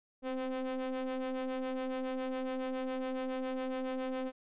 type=ring-modulated tone; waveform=square; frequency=128.8 Hz; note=C3; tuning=27 cents flat; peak=-32 dBFS; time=0.22-4.32 s; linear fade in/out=50 ms; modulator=390 Hz; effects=resampled to 8000 Hz